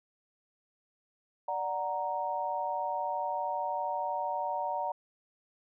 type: chord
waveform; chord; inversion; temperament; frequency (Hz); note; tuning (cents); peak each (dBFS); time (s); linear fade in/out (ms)
sine; D augmented; none; equal; 587.3 / 740 / 932.3; D5 / F#5 / A#5; 0 / 0 / 0; -37 / -35 / -33; 1.48-4.92; 5
effects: none